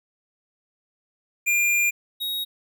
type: tone pair in turn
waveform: square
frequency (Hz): 2400 / 3780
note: D7 / A#7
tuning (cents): +37 / +23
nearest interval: minor sixth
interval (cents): 786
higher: second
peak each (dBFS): -19 / -26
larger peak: first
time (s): 1.46-1.91 / 2.2-2.45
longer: first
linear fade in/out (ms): 20
effects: none